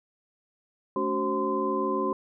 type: tone cluster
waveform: sine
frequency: 216.6 / 284 / 376.3 / 530 / 1030 Hz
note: A3 / C#4 / F#4 / C5 / C6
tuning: -27 / +42 / +29 / +22 / -28 cents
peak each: -34 / -32 / -29 / -33 / -29 dBFS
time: 0.96-2.13 s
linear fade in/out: 2 ms
effects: none